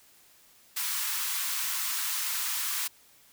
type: high-pass noise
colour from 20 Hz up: white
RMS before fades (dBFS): -31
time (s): 0.76-2.88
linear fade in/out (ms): 10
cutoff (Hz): 930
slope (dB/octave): 48
effects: white hiss -59 dBFS RMS until 3.32 s